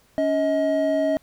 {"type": "tone pair together", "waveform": "triangle", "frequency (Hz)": [281.9, 633.4], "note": ["C#4", "D#5"], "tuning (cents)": [29, 31], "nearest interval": "octave + major second", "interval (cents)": 1402, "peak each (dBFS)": [-22, -18], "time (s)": [0.18, 1.17], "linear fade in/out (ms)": 0, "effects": ["pink hiss -59 dBFS RMS until 1.22 s"]}